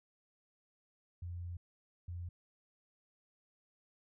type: tone bursts at uneven times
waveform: sine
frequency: 87.31 Hz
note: F2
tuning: in tune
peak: -40 dBFS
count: 2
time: 1.22-1.57 / 2.08-2.29 s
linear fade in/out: 5 ms
effects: none